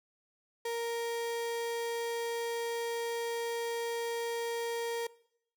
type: tone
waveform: 35% pulse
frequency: 466.2 Hz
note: A#4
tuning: in tune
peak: -31 dBFS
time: 0.65-5.07 s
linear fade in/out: 5 ms
effects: noise-tail reverb RT60 0.7 s tail -21 dB re dry